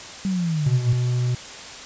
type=linear sweep; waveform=sine; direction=down; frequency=196 to 110 Hz; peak=-20 dBFS; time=0.25-0.93 s; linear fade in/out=0 ms
type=tone; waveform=triangle; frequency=123.5 Hz; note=B2; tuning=in tune; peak=-17 dBFS; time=0.66-1.35 s; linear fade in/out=5 ms
effects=white hiss -37 dBFS RMS until 1.85 s + resampled to 16000 Hz